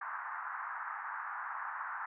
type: band-pass noise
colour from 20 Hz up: pink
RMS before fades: -41 dBFS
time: 0.01-2.06 s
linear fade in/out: 5 ms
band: 890 to 1700 Hz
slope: 48 dB/octave
effects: none